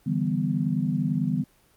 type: chord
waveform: sine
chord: E minor seventh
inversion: third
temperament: equal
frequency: 146.83 / 164.81 / 196 / 246.9 Hz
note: D3 / E3 / G3 / B3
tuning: 0 / 0 / 0 / 0 cents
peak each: -28 dBFS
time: 0.06-1.44 s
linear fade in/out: 10 ms
effects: pink hiss -61 dBFS RMS until 1.76 s + Opus 24 kbps